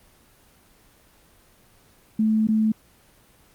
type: tone with dropouts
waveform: sine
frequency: 218 Hz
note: A3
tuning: 16 cents flat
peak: -17 dBFS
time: 2.19-2.72 s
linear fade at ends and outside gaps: 5 ms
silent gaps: 2.472-2.486 s
effects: pink hiss -56 dBFS RMS until 3.54 s + Opus 24 kbps